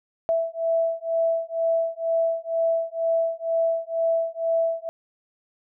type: beating tone pair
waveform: sine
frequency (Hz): 659.3 / 661.4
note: E5 / E5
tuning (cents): 0 / +6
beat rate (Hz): 2.1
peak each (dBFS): -24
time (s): 0.29-4.89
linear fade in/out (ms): 0
effects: none